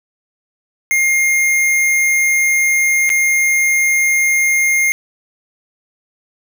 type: tone with dropouts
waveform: square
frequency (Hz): 2125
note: C7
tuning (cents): +26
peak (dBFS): -12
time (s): 0.91-4.92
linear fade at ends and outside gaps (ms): 0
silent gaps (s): 3.093-3.101
effects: none